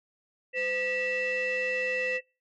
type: tone cluster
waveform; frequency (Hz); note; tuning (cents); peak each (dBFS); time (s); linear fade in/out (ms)
sine; 510 / 1944 / 2657; C5 / B6 / E7; -44 / -28 / +13; -30; 0.53-2.21; 50
effects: noise-tail reverb RT60 0.3 s tail -24 dB re dry + tanh soft clip ceiling -22 dBFS